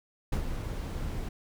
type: noise with ADSR envelope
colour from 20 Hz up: brown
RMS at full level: -27 dBFS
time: 0.32-1.29 s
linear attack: 8 ms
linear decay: 81 ms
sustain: -7 dB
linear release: 9 ms
effects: none